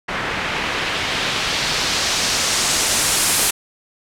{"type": "noise with low-pass filter sweep", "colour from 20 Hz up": "white", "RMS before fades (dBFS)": -20, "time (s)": [0.08, 3.51], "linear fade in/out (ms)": 10, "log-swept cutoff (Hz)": [1900, 11000], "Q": 1.1, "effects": []}